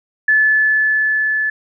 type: tone with level ramp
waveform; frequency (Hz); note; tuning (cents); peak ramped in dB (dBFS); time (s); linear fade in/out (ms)
sine; 1732; A6; -28; -9 to -15; 0.28-1.5; 5
effects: none